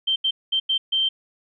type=tone bursts at uneven times; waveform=sine; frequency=3132 Hz; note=G7; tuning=2 cents flat; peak=-18 dBFS; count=5; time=0.07-0.16 / 0.24-0.31 / 0.52-0.6 / 0.69-0.78 / 0.92-1.09 s; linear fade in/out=10 ms; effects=none